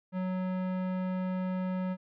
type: tone with tanh clipping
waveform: sine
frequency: 185 Hz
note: F#3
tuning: in tune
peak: -32 dBFS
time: 0.12-1.97 s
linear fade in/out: 50 ms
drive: 18 dB
effects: none

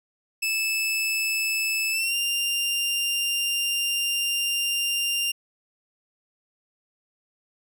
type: tone with pitch glide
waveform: sawtooth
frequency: 2620 to 2792 Hz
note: E7 to F7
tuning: -11 to -1 cents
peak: -20 dBFS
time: 0.42-5.32 s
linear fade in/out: 10 ms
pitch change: +110 cents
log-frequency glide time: 1.92-2.15 s
effects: none

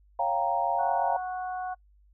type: chord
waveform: sine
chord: G half-diminished seventh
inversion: second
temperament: equal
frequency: 554.4 / 698.5 / 784 / 932.3 Hz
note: Db5 / F5 / G5 / Bb5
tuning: 0 / 0 / 0 / 0 cents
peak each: -34 / -28 / -30 / -29 dBFS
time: 0.19-1.17 s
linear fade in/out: 5 ms
type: harmonic tone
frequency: 368.1 Hz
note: F#4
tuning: 9 cents flat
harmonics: 2 / 3 / 4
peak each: -31 / -42 / -42 dBFS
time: 0.78-1.75 s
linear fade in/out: 20 ms
effects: noise-tail reverb RT60 0.1 s tail -26 dB re dry + added 50 Hz sine -57 dBFS peak until 2.13 s

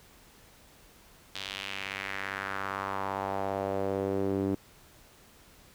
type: tone with band-pass filter sweep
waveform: sawtooth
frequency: 97.6 Hz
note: G2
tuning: 7 cents flat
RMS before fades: -33 dBFS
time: 1.35-4.55 s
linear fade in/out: 0 ms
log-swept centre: 3600 to 310 Hz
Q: 2.3
effects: pink hiss -57 dBFS RMS until 5.74 s

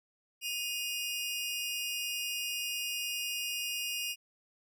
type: tone pair together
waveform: sawtooth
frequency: 2489 / 2830 Hz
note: D#7 / F7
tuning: 0 / +22 cents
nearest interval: major second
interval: 222 cents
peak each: -35 / -32 dBFS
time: 0.41-4.16 s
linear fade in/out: 50 ms
effects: none

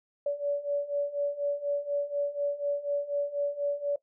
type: beating tone pair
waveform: sine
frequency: 571 / 575.1 Hz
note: D5 / D5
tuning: -49 / -36 cents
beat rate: 4.1 Hz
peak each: -32 / -29 dBFS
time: 0.26-3.96 s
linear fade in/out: 5 ms
effects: noise-tail reverb RT60 0.1 s tail -17 dB re dry

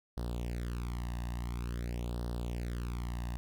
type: tone with flanger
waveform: sawtooth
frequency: 59.5 Hz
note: A#1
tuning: 36 cents sharp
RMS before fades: -37 dBFS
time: 0.17-3.37 s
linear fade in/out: 0 ms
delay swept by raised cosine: 0.21 to 1.09 ms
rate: 0.48 Hz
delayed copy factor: +0.85
effects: none

